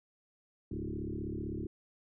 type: tone with frequency modulation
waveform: sine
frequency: 210 Hz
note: G#3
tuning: 19 cents sharp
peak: -35 dBFS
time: 0.71-1.67 s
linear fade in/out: 5 ms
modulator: 35.7 Hz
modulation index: 4.6
effects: none